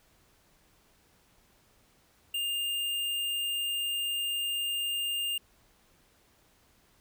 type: tone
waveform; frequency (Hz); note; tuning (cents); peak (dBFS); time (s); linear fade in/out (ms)
square; 2808; F7; +9; -30; 2.34-5.38; 5
effects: pink hiss -65 dBFS RMS until 7 s